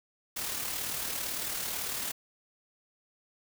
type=noise with amplitude modulation; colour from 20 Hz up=white; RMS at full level=-33 dBFS; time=0.36-2.12 s; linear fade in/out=10 ms; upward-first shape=sine; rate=37.9 Hz; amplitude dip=40%; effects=none